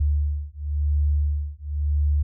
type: beating tone pair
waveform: sine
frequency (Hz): 73 / 73.95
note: D2 / D2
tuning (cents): -10 / +13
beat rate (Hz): 0.95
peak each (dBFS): -23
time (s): 0-2.23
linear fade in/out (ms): 10
effects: none